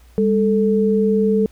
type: tone pair together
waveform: sine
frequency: 201.3 / 440 Hz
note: G3 / A4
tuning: +46 / 0 cents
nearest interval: octave + major second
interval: 1354 cents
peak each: -16 dBFS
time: 0.18-1.46 s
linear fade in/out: 0 ms
effects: added 60 Hz sine -45 dBFS peak until 1.51 s + pink hiss -55 dBFS RMS until 1.51 s